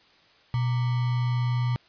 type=tone with sample-and-hold; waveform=sine; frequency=122.8 Hz; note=B2; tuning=9 cents flat; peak=-22 dBFS; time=0.54-1.76 s; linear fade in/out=0 ms; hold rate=1050 Hz; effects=white hiss -58 dBFS RMS until 1.88 s + resampled to 11025 Hz